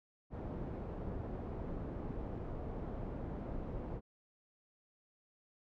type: low-pass noise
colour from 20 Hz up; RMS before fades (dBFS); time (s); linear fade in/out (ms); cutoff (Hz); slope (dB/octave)
pink; -42; 0.3-4.01; 50; 610; 12
effects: none